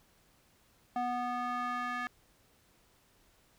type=tone with band-pass filter sweep; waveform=square; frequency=245.3 Hz; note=B3; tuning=12 cents flat; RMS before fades=-35 dBFS; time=0.96-2.07 s; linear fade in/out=0 ms; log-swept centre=810 to 1600 Hz; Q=2.5; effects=pink hiss -67 dBFS RMS until 3.58 s